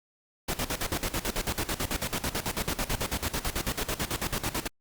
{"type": "noise with tremolo", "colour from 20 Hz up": "pink", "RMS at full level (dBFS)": -29, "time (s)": [0.48, 4.68], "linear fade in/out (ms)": 10, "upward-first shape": "square", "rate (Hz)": 9.1, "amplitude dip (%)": 80, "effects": ["Opus 48 kbps"]}